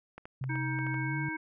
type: clicks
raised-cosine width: 0.5 ms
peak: -29 dBFS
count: 7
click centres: 0.18 / 0.255 / 0.44 / 0.556 / 0.789 / 0.867 / 0.943 s
type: tone with pitch glide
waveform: sine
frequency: 131.4 to 142.47 Hz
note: C3 to C#3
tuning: +8 to +48 cents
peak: -32 dBFS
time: 0.41-1.29 s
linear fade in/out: 5 ms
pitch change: +140 cents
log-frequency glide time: 1.04-1.16 s
type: harmonic tone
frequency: 315.2 Hz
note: D#4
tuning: 23 cents sharp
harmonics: 1 / 3 / 5 / 7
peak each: -37 / -41 / -38 / -39 dBFS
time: 0.49-1.37 s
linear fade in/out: 10 ms
effects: none